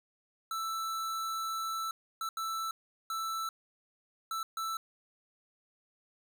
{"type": "tone bursts at uneven times", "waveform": "square", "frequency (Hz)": 1323, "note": "E6", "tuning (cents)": 6, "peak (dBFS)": -34, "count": 6, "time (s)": [[0.51, 1.91], [2.21, 2.29], [2.37, 2.71], [3.1, 3.49], [4.31, 4.43], [4.57, 4.77]], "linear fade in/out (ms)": 2, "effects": []}